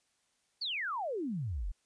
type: exponential sweep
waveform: sine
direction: down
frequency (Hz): 4699 to 36.71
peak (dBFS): -33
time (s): 0.61-1.72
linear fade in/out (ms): 10
effects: white hiss -75 dBFS RMS until 1.85 s + resampled to 22050 Hz